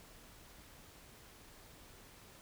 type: silence
effects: pink hiss -58 dBFS RMS until 2.41 s